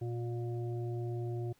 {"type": "harmonic tone", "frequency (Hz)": 118.8, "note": "A#2", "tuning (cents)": 33, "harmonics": [1, 3, 5, 6], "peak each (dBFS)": [-35, -40, -54, -50], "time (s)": [0.01, 1.53], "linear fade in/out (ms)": 10, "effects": ["pink hiss -69 dBFS RMS until 1.59 s"]}